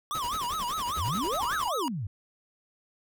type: tone with vibrato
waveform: square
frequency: 1108.7 Hz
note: C#6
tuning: in tune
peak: -30 dBFS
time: 0.11-1.88 s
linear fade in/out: 0 ms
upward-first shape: sine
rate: 5 Hz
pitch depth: 270 cents each way
type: noise with tremolo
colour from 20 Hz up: pink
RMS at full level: -39 dBFS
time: 0.14-1.69 s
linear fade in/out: 10 ms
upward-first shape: sine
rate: 11 Hz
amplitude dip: 75%
type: exponential two-way sweep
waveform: sine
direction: up then down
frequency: 66 to 1760 to 88.9 Hz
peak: -30 dBFS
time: 0.97-2.07 s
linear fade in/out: 5 ms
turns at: 1.54 s
effects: none